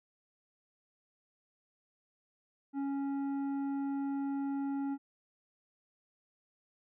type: tone with tanh clipping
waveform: triangle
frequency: 277.2 Hz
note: C#4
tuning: in tune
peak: -34 dBFS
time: 2.73-4.98 s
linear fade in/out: 50 ms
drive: 13 dB
effects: none